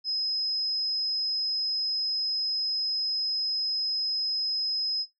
sine tone, 5090 Hz, D#8, 39 cents sharp, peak -25 dBFS, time 0.04-5.06 s, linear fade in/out 50 ms, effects noise-tail reverb RT60 0.2 s tail -19 dB re dry

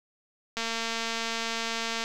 click train, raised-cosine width 0.2 ms, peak -14 dBFS, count 336, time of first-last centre 0.57-2.039 s, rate 228 Hz, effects none

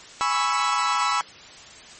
40% pulse chord, C# minor seventh, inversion second, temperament equal, 830.6 / 987.8 / 1108.7 / 1318.5 Hz, G#5 / B5 / C#6 / E6, 0 / 0 / 0 / 0 cents, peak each -29 / -25 / -26 / -23 dBFS, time 0.21-1.21 s, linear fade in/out 0 ms, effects white hiss -44 dBFS RMS until 1.99 s + MP3 32 kbps

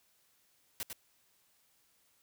white noise with echo, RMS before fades -38 dBFS, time 0.8-0.83 s, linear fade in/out 0 ms, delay 99 ms, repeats 1, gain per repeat -5 dB, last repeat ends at 0.929 s, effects white hiss -71 dBFS RMS until 2.22 s

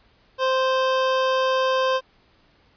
25% pulse tone, 522 Hz, C5, 4 cents flat, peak -15 dBFS, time 0.38-2.01 s, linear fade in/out 50 ms, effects pink hiss -59 dBFS RMS until 2.76 s + resampled to 11025 Hz

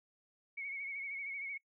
sine tone with vibrato, 2217 Hz, C#7, in tune, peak -39 dBFS, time 0.57-1.58 s, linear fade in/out 10 ms, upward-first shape triangle, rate 13 Hz, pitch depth 60 cents each way, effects noise-tail reverb RT60 0.1 s tail -24 dB re dry

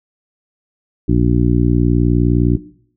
harmonic tone, 59.8 Hz, A#1, 45 cents sharp, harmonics 1 / 2 / 3 / 4 / 5 / 6, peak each -17 / -16 / -17 / -20 / -16 / -22 dBFS, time 1.08-2.57 s, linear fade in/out 10 ms, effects noise-tail reverb RT60 0.6 s tail -18 dB re dry

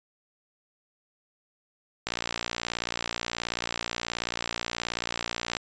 click train, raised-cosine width 0.2 ms, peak -11 dBFS, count 206, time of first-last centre 2.07-5.568 s, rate 58.6 Hz, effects resampled to 16000 Hz

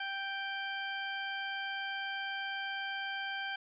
harmonic tone, 784 Hz, G5, in tune, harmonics 1 / 2 / 3 / 4 / 6, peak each -42 / -38 / -45 / -43 / -55 dBFS, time 0-3.56 s, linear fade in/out 5 ms, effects none

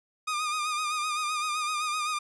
sawtooth tone with vibrato, 1224 Hz, D#6, 29 cents flat, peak -24 dBFS, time 0.27-2.19 s, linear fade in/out 10 ms, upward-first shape sine, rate 7.8 Hz, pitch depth 48 cents each way, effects resampled to 24000 Hz

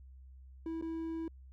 triangle tone with dropouts, 326.2 Hz, E4, 18 cents flat, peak -34 dBFS, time 0.66-1.28 s, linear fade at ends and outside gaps 2 ms, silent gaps 0.813-0.823 s, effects added 65 Hz sine -51 dBFS peak until 1.52 s

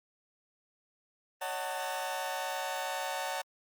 sawtooth chord, D# half-diminished seventh, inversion third, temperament just, 560 / 622.3 / 746.7 / 896 Hz, C#5 / D#5 / F#5 / A5, +18 / 0 / +16 / +31 cents, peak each -36 / -40 / -34 / -34 dBFS, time 1.41-3.42 s, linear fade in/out 10 ms, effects Opus 32 kbps

